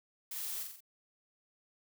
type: noise with echo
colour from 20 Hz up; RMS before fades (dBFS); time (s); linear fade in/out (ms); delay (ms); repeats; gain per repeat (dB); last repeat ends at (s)
blue; -41; 0.31-0.63; 5; 44; 4; -4; 0.806
effects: none